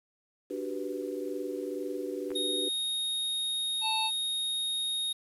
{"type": "chord", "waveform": "sine", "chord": "G major seventh", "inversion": "second", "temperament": "equal", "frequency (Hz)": [293.7, 370, 392, 493.9], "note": ["D4", "F#4", "G4", "B4"], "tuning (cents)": [0, 0, 0, 0], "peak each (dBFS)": -38, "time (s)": [0.5, 2.69], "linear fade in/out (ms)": 10}
{"type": "clicks", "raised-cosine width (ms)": 0.5, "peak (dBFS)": -32, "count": 2, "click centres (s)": [2.305, 2.317]}
{"type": "tone", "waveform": "square", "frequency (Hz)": 3729, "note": "A#7", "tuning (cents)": 0, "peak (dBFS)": -30, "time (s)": [2.35, 5.13], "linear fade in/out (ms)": 10}
{"type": "harmonic tone", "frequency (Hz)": 880, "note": "A5", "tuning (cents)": 0, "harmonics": [1, 3, 5], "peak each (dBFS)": [-31, -36, -38], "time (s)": [3.81, 4.11], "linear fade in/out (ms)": 50}
{"effects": ["resampled to 32000 Hz", "9-bit"]}